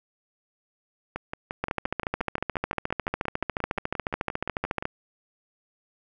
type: two click trains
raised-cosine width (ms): 0.5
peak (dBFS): -16 / -11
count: 22 / 46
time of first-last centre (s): 1.16-4.825 / 1.64-4.854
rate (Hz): 5.73 / 14
effects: none